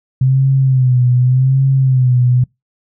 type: tone with vibrato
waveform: sine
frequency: 129.3 Hz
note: C3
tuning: 20 cents flat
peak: -8 dBFS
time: 0.21-2.44 s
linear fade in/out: 5 ms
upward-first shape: sine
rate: 0.86 Hz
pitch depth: 74 cents each way
effects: noise-tail reverb RT60 0.2 s tail -26 dB re dry